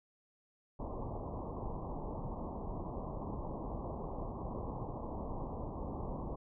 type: low-pass noise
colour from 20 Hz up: pink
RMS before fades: -41 dBFS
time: 0.79-6.36 s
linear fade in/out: 10 ms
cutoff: 1100 Hz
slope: 96 dB/octave
effects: none